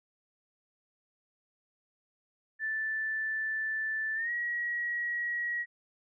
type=tone with pitch glide; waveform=sine; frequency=1760 to 1908.2 Hz; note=A6 to A#6; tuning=0 to +40 cents; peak=-30 dBFS; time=2.59-5.66 s; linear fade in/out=50 ms; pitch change=+140 cents; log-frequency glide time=4.15-4.31 s; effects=none